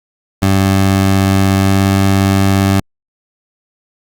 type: tone with pitch glide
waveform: 20% pulse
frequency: 96.6 to 97.33 Hz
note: G2 to G2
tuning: -25 to -12 cents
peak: -4 dBFS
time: 0.42-2.8 s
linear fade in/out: 5 ms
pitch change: +13 cents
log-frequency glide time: 1.56-1.84 s
effects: Opus 48 kbps